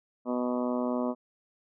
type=harmonic tone; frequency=123.8 Hz; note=B2; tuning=5 cents sharp; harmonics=2 / 3 / 4 / 5 / 6 / 7 / 8 / 9 / 10; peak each=-29 / -37 / -36 / -34 / -45 / -43 / -41 / -42 / -47 dBFS; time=0.25-1.15 s; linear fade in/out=50 ms; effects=none